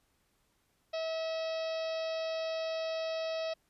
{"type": "harmonic tone with a mistuned harmonic", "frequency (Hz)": 646, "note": "E5", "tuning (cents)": -35, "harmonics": [1, 2, 3, 4, 5, 6, 7, 8, 9], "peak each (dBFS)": [-33, -48, -50, -47, -50, -48, -51, -50, -59], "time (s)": [0.93, 3.54], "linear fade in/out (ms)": 10, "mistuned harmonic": 9, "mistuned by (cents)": -44, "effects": ["pink hiss -74 dBFS RMS until 3.69 s", "resampled to 32000 Hz"]}